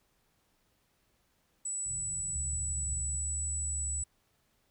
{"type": "tone", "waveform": "sine", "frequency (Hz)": 7902, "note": "B8", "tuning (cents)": 0, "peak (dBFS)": -33, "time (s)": [1.65, 4.04], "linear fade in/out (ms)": 5}
{"type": "low-pass noise", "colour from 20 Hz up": "white", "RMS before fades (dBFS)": -47, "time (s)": [1.85, 3.17], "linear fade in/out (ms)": 20, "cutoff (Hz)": 160, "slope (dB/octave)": 96}
{"type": "tone with vibrato", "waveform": "sine", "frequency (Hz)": 72.4, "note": "D2", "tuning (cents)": -24, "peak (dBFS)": -36, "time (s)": [2.35, 4.03], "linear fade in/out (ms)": 5, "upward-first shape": "sine", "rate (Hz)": 1.1, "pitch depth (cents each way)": 40}
{"effects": ["pink hiss -73 dBFS RMS until 4.7 s"]}